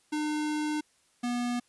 square tone pair in turn, 302.6 / 242.7 Hz, D#4 / B3, -48 / -30 cents, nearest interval major third, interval 382 cents, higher first, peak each -29 / -29 dBFS, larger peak neither, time 0.12-0.81 / 1.23-1.6 s, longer first, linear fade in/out 10 ms, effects white hiss -67 dBFS RMS until 1.68 s + resampled to 24000 Hz

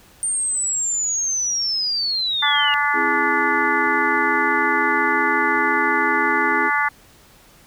sine linear sweep, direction down, 8870 to 2809 Hz, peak -19 dBFS, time 0.23-2.74 s, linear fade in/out 0 ms
harmonic tone, 290 Hz, D4, 22 cents flat, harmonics 3 / 4 / 5 / 6 / 7, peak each -23 / -23 / -23 / -23 / -23 dBFS, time 2.42-6.89 s, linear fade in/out 10 ms
triangle chord, C augmented, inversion none, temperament equal, 261.6 / 329.6 / 415.3 Hz, C4 / E4 / G#4, 0 / 0 / 0 cents, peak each -27 / -25 / -25 dBFS, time 2.93-6.71 s, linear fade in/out 50 ms
effects pink hiss -50 dBFS RMS until 7.66 s

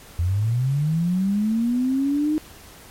sine linear sweep, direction up, 82.41 to 311.1 Hz, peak -18 dBFS, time 0.19-2.38 s, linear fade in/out 0 ms, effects pink hiss -45 dBFS RMS until 2.9 s + MP3 64 kbps

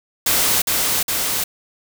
white noise with echo, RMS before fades -17 dBFS, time 0.26-0.62 s, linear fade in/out 5 ms, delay 410 ms, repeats 2, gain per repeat -2 dB, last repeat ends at 1.44 s, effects none

